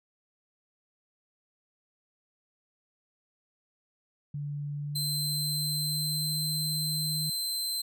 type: tone with pitch glide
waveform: sine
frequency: 145 to 153 Hz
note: D3 to D#3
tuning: -22 to -29 cents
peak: -32 dBFS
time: 4.34-7.3 s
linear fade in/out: 5 ms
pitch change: +93 cents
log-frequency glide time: 4.72-6.46 s
type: tone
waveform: sawtooth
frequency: 4095 Hz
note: C8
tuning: 38 cents flat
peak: -27 dBFS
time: 4.95-7.82 s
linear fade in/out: 10 ms
effects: none